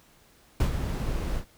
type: noise with ADSR envelope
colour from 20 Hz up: brown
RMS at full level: -21 dBFS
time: 0.6-1.45 s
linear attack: 3 ms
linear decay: 98 ms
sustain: -8 dB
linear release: 82 ms
effects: pink hiss -59 dBFS RMS until 1.57 s